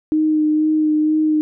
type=tone with vibrato; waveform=sine; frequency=308.1 Hz; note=D#4; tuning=17 cents flat; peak=-13 dBFS; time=0.12-1.41 s; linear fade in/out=0 ms; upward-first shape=sine; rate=2.1 Hz; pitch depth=16 cents each way; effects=none